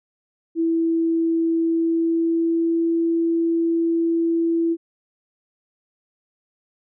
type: tone with pitch glide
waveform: sine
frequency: 329.6 to 332.9 Hz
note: E4 to E4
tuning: 0 to +17 cents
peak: -17 dBFS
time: 0.55-4.77 s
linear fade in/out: 50 ms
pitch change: +17 cents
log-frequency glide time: 1.59-2.91 s
effects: none